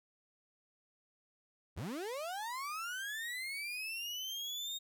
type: linear sweep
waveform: 35% pulse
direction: up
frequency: 58.27 to 3729 Hz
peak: -37 dBFS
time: 1.76-4.79 s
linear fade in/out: 20 ms
effects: none